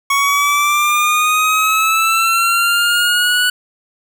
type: linear sweep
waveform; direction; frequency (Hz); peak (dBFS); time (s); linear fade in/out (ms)
25% pulse; up; 1108.7 to 1480; -8; 0.1-3.5; 5
effects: none